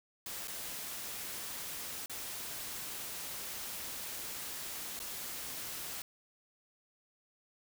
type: noise with dropouts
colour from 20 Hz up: white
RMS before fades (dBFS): -42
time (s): 0.26-6.02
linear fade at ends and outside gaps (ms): 2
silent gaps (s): 0.474-0.48 / 2.06-2.096 / 4.992-5
effects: none